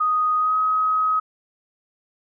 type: tone with pitch glide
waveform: sine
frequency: 1245 to 1267.5 Hz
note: D#6 to D#6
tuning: +1 to +32 cents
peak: -17 dBFS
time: 0-1.2 s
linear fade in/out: 10 ms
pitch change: +31 cents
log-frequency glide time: 0.38-0.56 s
effects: none